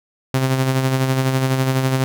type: tone with tremolo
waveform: sawtooth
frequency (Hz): 131.7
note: C3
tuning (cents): +12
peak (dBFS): -10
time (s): 0.34-2.04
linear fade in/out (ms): 0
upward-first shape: sine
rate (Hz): 12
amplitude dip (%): 45
effects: none